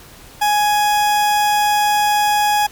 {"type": "tone", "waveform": "40% pulse", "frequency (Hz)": 834, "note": "G#5", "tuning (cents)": 7, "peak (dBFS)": -12, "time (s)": [0.41, 2.67], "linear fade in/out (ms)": 10, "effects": ["pink hiss -41 dBFS RMS until 2.71 s", "MP3 96 kbps"]}